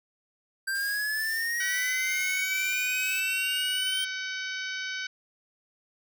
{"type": "exponential sweep", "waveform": "square", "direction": "up", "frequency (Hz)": [1567, 3136], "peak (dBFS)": -28, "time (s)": [0.67, 4.05], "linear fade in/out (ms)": 10}
{"type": "noise with tremolo", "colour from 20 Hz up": "blue", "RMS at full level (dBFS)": -41, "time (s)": [0.75, 3.2], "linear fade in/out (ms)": 0, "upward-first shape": "sine", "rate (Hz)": 2.2, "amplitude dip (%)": 40}
{"type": "harmonic tone", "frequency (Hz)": 757, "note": "F#5", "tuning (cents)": 39, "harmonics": [2, 3, 4, 5, 6, 7, 8], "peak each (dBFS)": [-34, -38, -40, -42, -44, -45, -46], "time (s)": [1.6, 5.07], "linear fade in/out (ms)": 5}
{"effects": []}